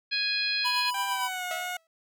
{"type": "harmonic tone", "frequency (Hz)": 830.6, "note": "G#5", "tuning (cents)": 0, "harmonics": [2, 3, 4, 5, 6], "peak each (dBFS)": [-34, -30, -35, -29, -37], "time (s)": [0.11, 0.91], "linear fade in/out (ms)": 20}
{"type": "tone with tremolo", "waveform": "square", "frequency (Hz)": 987.8, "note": "B5", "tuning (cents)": 0, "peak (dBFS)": -27, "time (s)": [0.64, 1.29], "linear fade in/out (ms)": 20, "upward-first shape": "triangle", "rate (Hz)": 8.8, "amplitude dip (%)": 60}
{"type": "tone with pitch glide", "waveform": "15% pulse", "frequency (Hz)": [789, 723.5], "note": ["G5", "F#5"], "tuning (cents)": [11, -39], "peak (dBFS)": -25, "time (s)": [0.94, 1.77], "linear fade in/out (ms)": 5, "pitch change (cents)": -150, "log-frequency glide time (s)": [1.08, 1.45]}
{"type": "tone with exponential decay", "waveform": "sawtooth", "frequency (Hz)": 652, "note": "E5", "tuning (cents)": -19, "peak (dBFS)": -28, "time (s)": [1.51, 1.87], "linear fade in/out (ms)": 1, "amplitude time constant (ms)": 78}
{"effects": []}